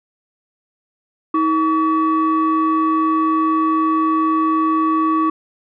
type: tone pair together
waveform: sine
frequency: 318.5 / 1136 Hz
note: D#4 / C#6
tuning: +41 / +42 cents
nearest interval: octave + minor seventh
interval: 2201 cents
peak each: -15 dBFS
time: 1.34-5.3 s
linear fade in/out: 5 ms
effects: tanh soft clip ceiling -9 dBFS